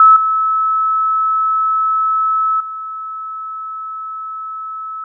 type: tone with level steps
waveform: sine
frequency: 1300 Hz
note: E6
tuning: 24 cents flat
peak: -3 / -12 / -23 dBFS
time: 0-5.04 s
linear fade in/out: 2 ms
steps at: 0.16 / 2.6 s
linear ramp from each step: 5 ms
effects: none